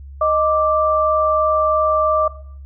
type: tone pair together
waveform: sine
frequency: 622.3 / 1174.7 Hz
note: D#5 / D6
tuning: 0 / 0 cents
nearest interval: major seventh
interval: 1100 cents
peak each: -16 dBFS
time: 0.21-2.28 s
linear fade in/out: 5 ms
effects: noise-tail reverb RT60 0.6 s tail -18 dB re dry + added 69 Hz sine -33 dBFS peak until 2.65 s